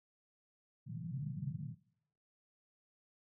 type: band-pass noise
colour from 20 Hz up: white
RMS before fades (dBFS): -42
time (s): 0.86-1.75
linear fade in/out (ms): 20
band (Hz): 120 to 170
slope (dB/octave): 48
effects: noise-tail reverb RT60 0.7 s tail -20 dB re dry